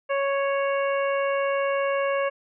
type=harmonic tone; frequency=554.4 Hz; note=C#5; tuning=in tune; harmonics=1 / 2 / 3 / 4 / 5; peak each=-23 / -29 / -33 / -35 / -37 dBFS; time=0.09-2.3 s; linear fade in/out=20 ms; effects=none